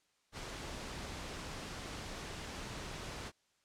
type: noise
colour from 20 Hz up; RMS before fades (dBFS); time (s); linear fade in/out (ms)
pink; -44; 0.32-3.32; 50
effects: white hiss -75 dBFS RMS until 3.64 s + low-pass 7000 Hz 12 dB/octave